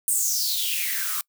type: noise with high-pass filter sweep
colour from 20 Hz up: blue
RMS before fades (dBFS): -25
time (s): 0.08-1.21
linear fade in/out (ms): 0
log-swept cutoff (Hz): 9200 to 1100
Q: 6.5
effects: noise-tail reverb RT60 0.1 s tail -25 dB re dry